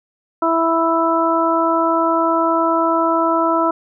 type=harmonic tone; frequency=329.6 Hz; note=E4; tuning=in tune; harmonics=1 / 2 / 3 / 4; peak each=-19 / -19 / -19 / -19 dBFS; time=0.42-3.71 s; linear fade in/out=5 ms; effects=none